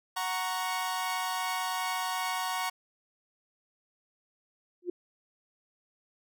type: chord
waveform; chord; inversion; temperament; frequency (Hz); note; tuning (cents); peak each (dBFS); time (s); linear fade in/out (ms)
sawtooth; F# major; none; equal; 740 / 932.3 / 1108.7; F#5 / A#5 / C#6; 0 / 0 / 0; -31; 0.16-2.7; 10
type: tone with exponential growth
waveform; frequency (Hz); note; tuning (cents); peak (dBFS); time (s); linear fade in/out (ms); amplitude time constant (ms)
sine; 354.8; F4; +27; -26; 4.82-4.9; 5; 16
effects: none